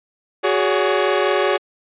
sawtooth chord, F# suspended second, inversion none, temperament equal with one note detuned, 370 / 415.3 / 566 Hz, F#4 / G#4 / C#5, 0 / 0 / +36 cents, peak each -16 dBFS, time 0.43-1.58 s, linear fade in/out 20 ms, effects resampled to 8000 Hz

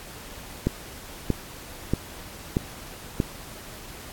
click train, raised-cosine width 3 ms, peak -8 dBFS, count 5, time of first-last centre 0.67-3.202 s, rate 1.58 Hz, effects pink hiss -42 dBFS RMS until 4.12 s + AAC 64 kbps

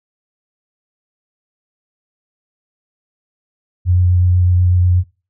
sine tone with vibrato, 89.7 Hz, F2, 47 cents sharp, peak -9 dBFS, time 3.85-5.04 s, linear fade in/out 50 ms, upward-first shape triangle, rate 8.1 Hz, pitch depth 17 cents each way, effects noise-tail reverb RT60 0.3 s tail -19 dB re dry

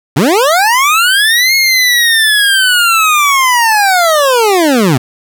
25% pulse linear two-way sweep, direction up then down, 116.54 to 2174 to 116.54 Hz, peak -3 dBFS, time 0.16-4.98 s, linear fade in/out 10 ms, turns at 1.55 s, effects none

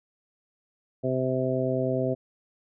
harmonic tone, 129.6 Hz, C3, 16 cents flat, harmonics 1 / 2 / 3 / 4 / 5, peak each -30 / -30 / -30 / -30 / -30 dBFS, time 1.03-2.15 s, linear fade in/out 20 ms, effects none

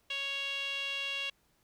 sawtooth tone with band-pass filter, 554.4 Hz, C#5, in tune, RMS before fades -36 dBFS, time 0.1-1.3 s, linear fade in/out 5 ms, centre 3000 Hz, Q 8.8, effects pink hiss -71 dBFS RMS until 1.63 s

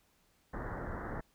pink low-pass noise, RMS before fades -40 dBFS, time 0.53-1.21 s, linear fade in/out 10 ms, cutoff 1900 Hz, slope 96 dB/octave, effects pink hiss -71 dBFS RMS until 1.34 s

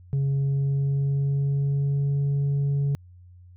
sine tone with pitch glide, 137.9 to 140.8 Hz, C#3 to C#3, -9 to +27 cents, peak -18 dBFS, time 0.13-2.95 s, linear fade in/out 0 ms, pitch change +36 cents, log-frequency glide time 0.29-2.17 s, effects tanh soft clip ceiling -20 dBFS + added 89 Hz sine -46 dBFS peak until 3.56 s

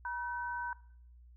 sine tone pair together, 961 / 1525.5 Hz, B5 / G6, -48 / -48 cents, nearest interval minor sixth, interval 800 cents, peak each -37 / -39 dBFS, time 0.05-0.73 s, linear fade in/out 2 ms, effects noise-tail reverb RT60 0.6 s tail -19 dB re dry + added 60 Hz sine -54 dBFS peak until 1.36 s

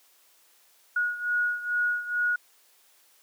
sine beating tone pair, 1450 / 1452.3 Hz, F#6 / F#6, -35 / -33 cents, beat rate 2.3 Hz, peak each -26 / -30 dBFS, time 0.96-2.36 s, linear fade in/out 5 ms, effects white hiss -61 dBFS RMS until 3.22 s + high-pass 400 Hz 12 dB/octave

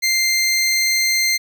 20% pulse tone, 2093 Hz, C7, in tune, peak -10 dBFS, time 0.02-1.38 s, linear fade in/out 20 ms, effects none

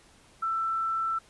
sine tone, 1332 Hz, E6, 18 cents sharp, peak -26 dBFS, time 0.42-1.19 s, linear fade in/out 10 ms, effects pink hiss -58 dBFS RMS until 1.29 s + resampled to 24000 Hz

